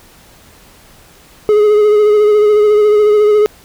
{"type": "tone with vibrato", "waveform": "triangle", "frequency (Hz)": 420.6, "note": "G#4", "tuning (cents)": 22, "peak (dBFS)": -4, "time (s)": [1.49, 3.46], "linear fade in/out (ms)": 0, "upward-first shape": "sine", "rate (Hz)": 14, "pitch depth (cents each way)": 28, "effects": ["pink hiss -43 dBFS RMS until 3.64 s"]}